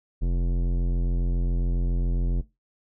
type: tone with tanh clipping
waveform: sine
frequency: 43.65 Hz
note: F1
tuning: in tune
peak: -23 dBFS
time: 0.21-2.42 s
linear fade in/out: 20 ms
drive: 16 dB
effects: noise-tail reverb RT60 0.2 s tail -17 dB re dry